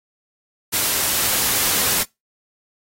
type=noise; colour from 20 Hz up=white; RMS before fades=-19 dBFS; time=0.72-2.04 s; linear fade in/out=20 ms; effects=noise-tail reverb RT60 0.2 s tail -24 dB re dry + AAC 48 kbps